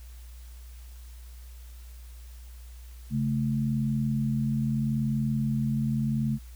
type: tone pair together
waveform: sine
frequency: 137.6 / 218.4 Hz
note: C#3 / A3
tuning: -12 / -13 cents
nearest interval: minor sixth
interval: 799 cents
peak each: -27 dBFS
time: 3.1-6.39 s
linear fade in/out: 50 ms
effects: added 60 Hz sine -42 dBFS peak until 6.55 s + white hiss -57 dBFS RMS until 6.55 s